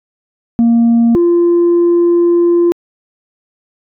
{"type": "tone pair in turn", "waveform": "sine", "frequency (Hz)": [233.1, 345.1], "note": ["A#3", "F4"], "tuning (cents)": [0, -21], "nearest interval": "perfect fifth", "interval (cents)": 679, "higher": "second", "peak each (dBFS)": [-4, -5], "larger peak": "first", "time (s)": [[0.59, 1.15], [1.15, 2.72]], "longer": "second", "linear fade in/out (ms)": 0, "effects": ["tanh soft clip ceiling -5 dBFS"]}